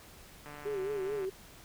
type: click train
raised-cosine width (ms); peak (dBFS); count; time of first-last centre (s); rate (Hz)
0.5; -32; 117; 0.46-1.249; 147
type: tone with vibrato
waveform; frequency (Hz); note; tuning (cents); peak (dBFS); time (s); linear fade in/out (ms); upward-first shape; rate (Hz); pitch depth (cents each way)
sine; 400; G4; +35; -32; 0.65-1.3; 10; sine; 4.6; 110
effects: pink hiss -54 dBFS RMS until 1.64 s